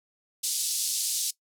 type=band-pass noise; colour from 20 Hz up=white; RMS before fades=-29 dBFS; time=0.43-1.31 s; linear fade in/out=10 ms; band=3900 to 11000 Hz; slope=24 dB/octave; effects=noise-tail reverb RT60 0.1 s tail -19 dB re dry